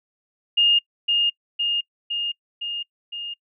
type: tone with echo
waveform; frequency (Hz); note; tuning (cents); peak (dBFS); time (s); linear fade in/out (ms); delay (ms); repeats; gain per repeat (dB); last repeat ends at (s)
sine; 2834; F7; +25; -14; 0.57-0.79; 10; 510; 5; -3; 3.34
effects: noise-tail reverb RT60 0.1 s tail -24 dB re dry